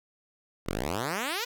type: exponential sweep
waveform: 5% pulse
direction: up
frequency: 37.77 to 509 Hz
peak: -18 dBFS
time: 0.66-1.45 s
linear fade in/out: 10 ms
effects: none